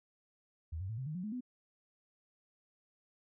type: tone with pitch steps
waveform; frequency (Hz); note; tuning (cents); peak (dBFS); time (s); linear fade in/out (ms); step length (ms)
sine; 80.5 / 94.63 / 111.24 / 130.77 / 153.73 / 180.72 / 212.4 / 249.7; E2 / F#2 / A2 / C3 / D#3 / F#3 / G#3 / B3; -41 / +39 / +19 / -1 / -21 / -40 / +39 / +19; -37; 0.72-1.408; 10; 86
effects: none